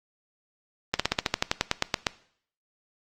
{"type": "slowing click train", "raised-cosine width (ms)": 0.2, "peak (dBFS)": -4, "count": 14, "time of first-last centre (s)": [0.94, 2.068], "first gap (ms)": 56, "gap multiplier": 1.07, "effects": ["noise-tail reverb RT60 0.6 s tail -19 dB re dry", "Opus 24 kbps"]}